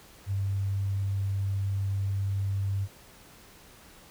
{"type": "tone", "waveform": "sine", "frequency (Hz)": 98.3, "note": "G2", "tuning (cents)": 5, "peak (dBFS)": -26, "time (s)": [0.26, 2.88], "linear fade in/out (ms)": 50, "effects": ["pink hiss -53 dBFS RMS until 4.1 s"]}